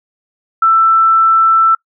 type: tone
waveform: sine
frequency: 1330 Hz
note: E6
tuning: 15 cents sharp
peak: -6 dBFS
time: 0.62-1.75 s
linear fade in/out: 5 ms
effects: noise-tail reverb RT60 0.1 s tail -25 dB re dry